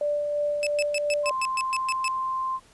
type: tone with tremolo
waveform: sine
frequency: 587.3 Hz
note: D5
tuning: in tune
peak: -22 dBFS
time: 0.01-1.31 s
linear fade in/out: 2 ms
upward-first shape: sine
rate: 2.9 Hz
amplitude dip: 30%
type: tone bursts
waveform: sawtooth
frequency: 2613 Hz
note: E7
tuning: 16 cents flat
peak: -22 dBFS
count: 10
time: 0.63-2.08 s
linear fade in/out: 0 ms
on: 37 ms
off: 120 ms
type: tone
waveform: sine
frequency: 1046.5 Hz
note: C6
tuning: in tune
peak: -25 dBFS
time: 1.23-2.6 s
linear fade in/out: 50 ms
effects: pink hiss -56 dBFS RMS until 2.73 s + resampled to 24000 Hz